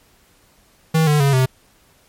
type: tone with pitch steps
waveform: square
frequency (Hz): 160 / 149.29 / 139.29 / 129.96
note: D#3 / D3 / C#3 / C3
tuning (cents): +49 / +29 / +9 / -11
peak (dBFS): -13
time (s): 0.94-1.46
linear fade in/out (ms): 10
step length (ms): 130
effects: pink hiss -55 dBFS RMS until 2.08 s + MP3 64 kbps